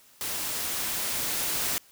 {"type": "noise with level ramp", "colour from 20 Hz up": "white", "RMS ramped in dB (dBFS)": [-32, -28], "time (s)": [0.21, 1.78], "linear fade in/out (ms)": 0, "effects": ["white hiss -57 dBFS RMS until 1.91 s"]}